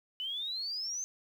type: exponential sweep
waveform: sine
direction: up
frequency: 2960 to 6330 Hz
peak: -34 dBFS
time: 0.2-1.04 s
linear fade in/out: 0 ms
effects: 10-bit